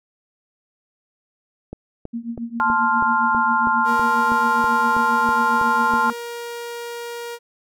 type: click train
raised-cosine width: 2 ms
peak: -18 dBFS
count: 14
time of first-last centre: 1.73-5.937 s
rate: 3.09 Hz
type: tone with tremolo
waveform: sine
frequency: 233.1 Hz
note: A#3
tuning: in tune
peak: -22 dBFS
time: 2.13-6.13 s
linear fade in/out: 10 ms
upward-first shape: triangle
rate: 7.4 Hz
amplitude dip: 95%
type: chord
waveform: sine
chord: F major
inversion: first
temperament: equal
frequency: 880 / 1046.5 / 1396.9 Hz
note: A5 / C6 / F6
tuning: 0 / 0 / 0 cents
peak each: -20 dBFS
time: 2.6-6.1 s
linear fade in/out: 0 ms
type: tone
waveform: sawtooth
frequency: 472.6 Hz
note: A#4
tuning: 24 cents sharp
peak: -25 dBFS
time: 3.84-7.39 s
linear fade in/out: 50 ms
effects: none